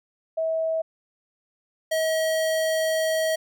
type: tone pair in turn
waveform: sine / square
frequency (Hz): 646 / 638.6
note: E5 / D#5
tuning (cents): -35 / +45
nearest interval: unison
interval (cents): 20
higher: first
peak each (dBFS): -22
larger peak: neither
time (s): 0.37-0.82 / 1.91-3.36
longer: second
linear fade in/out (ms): 10
effects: none